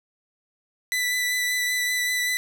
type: tone with vibrato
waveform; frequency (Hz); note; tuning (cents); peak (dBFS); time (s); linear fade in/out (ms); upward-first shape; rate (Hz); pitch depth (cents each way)
sawtooth; 1985; B6; +8; -19; 0.92-2.37; 0; sine; 5.2; 14
effects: 10-bit